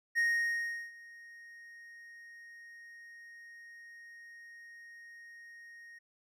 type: tone with ADSR envelope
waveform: triangle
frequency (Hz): 1864.7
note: A#6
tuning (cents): 0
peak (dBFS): -24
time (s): 0.15-5.99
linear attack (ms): 32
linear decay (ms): 730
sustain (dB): -24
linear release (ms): 11
effects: none